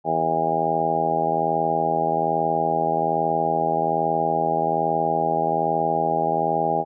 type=harmonic tone; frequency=81.2 Hz; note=E2; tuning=26 cents flat; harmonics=2 / 3 / 4 / 5 / 6 / 7 / 8 / 9 / 10; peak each=-31 / -34 / -32 / -29 / -31 / -31 / -26 / -30 / -22 dBFS; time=0.04-6.85 s; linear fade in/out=50 ms; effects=none